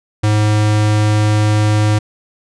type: tone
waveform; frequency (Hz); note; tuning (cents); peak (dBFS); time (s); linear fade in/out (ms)
square; 106.1; G#2; +38; -11; 0.23-1.99; 10
effects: resampled to 22050 Hz